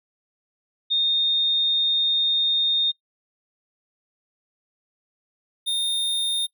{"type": "tone pair in turn", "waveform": ["sine", "square"], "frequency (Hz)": [3670, 3652], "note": ["A#7", "A#7"], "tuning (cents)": [-28, -36], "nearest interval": "unison", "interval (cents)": 8, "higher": "first", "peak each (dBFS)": [-18, -22], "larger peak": "first", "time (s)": [[0.9, 2.92], [5.66, 6.47]], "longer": "first", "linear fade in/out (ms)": 20, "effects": ["noise-tail reverb RT60 0.1 s tail -19 dB re dry"]}